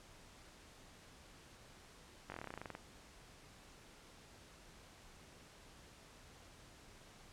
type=slowing click train; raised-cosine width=0.5 ms; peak=-30 dBFS; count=15; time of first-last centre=2.3-2.751 s; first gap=20 ms; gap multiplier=1.07; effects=pink hiss -60 dBFS RMS until 7.32 s + low-pass 9000 Hz 12 dB/octave